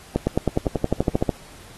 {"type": "accelerating click train", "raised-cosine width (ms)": 2, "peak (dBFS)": -5, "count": 14, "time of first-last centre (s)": [0.16, 1.292], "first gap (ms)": 110, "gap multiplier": 0.96, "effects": ["pink hiss -46 dBFS RMS until 1.77 s", "AAC 32 kbps"]}